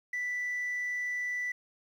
sine tone, 1975.5 Hz, B6, in tune, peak -29 dBFS, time 0.13-1.52 s, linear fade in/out 5 ms, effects tanh soft clip ceiling -29 dBFS + 10-bit

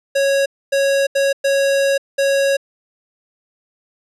square tone bursts at uneven times, 552 Hz, C#5, 7 cents flat, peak -14 dBFS, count 5, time 0.15-0.46 / 0.72-1.07 / 1.15-1.33 / 1.44-1.98 / 2.18-2.57 s, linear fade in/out 10 ms, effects low-pass 10000 Hz 12 dB/octave

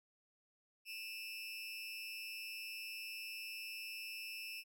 30% pulse tone with amplitude modulation, 2640 Hz, E7, 2 cents sharp, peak -38 dBFS, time 0.85-4.64 s, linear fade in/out 50 ms, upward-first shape sine, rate 200 Hz, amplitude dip 85%, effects none

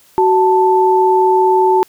sine tone pair together, 374.1 / 882.6 Hz, F#4 / A5, +19 / +5 cents, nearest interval octave + minor third, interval 1486 cents, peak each -11 dBFS, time 0.18-1.83 s, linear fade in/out 0 ms, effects white hiss -49 dBFS RMS until 1.88 s

